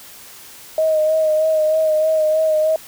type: tone with vibrato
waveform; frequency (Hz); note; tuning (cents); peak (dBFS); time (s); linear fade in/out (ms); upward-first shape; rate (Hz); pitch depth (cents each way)
sine; 626; D#5; +10; -13; 0.78-2.76; 2; sine; 3.2; 27
effects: white hiss -40 dBFS RMS until 2.87 s